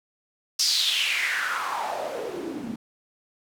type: noise with band-pass filter sweep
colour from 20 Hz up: white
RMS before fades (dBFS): -27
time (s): 0.59-2.76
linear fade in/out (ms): 5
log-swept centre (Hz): 5400 to 210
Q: 5
effects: none